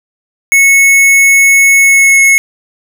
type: tone with pitch glide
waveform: square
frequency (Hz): 2200 to 2185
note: C#7 to C#7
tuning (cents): -14 to -26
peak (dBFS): -4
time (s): 0.52-2.38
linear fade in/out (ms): 0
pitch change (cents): -12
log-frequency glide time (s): 1.79-2.22
effects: none